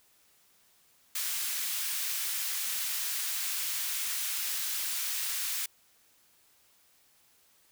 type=high-pass noise; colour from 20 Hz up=white; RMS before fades=-33 dBFS; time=1.15-5.66 s; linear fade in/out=5 ms; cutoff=1600 Hz; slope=12 dB/octave; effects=white hiss -65 dBFS RMS until 7.71 s